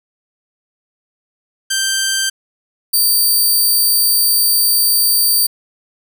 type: tone pair in turn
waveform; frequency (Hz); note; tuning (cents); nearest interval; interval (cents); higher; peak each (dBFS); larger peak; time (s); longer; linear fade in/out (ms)
10% pulse; 1568 / 4637; G6 / D8; 0 / -23; octave + perfect fifth; 1877; second; -6 / -4; second; 1.7-2.3 / 2.93-5.47; second; 10
effects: none